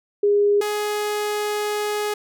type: tone pair in turn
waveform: sine / sawtooth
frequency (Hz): 409.2 / 418.3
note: G#4 / G#4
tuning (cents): -26 / +12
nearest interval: unison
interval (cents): 38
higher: second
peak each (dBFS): -14 / -18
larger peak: first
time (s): 0.23-0.61 / 0.61-2.14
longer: second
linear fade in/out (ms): 5
effects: none